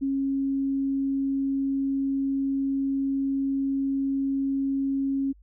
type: tone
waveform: sine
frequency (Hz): 272.9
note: C#4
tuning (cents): -27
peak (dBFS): -23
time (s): 0.01-5.33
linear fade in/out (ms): 20
effects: added 50 Hz sine -51 dBFS peak until 5.42 s